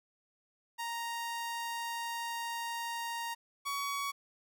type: tone pair in turn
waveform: sawtooth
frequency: 932.3 / 1125.2 Hz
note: A#5 / C#6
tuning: 0 / +26 cents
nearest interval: minor third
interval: 326 cents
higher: second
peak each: -32 / -30 dBFS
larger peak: second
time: 0.78-3.35 / 3.65-4.12 s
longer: first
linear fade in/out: 20 ms
effects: none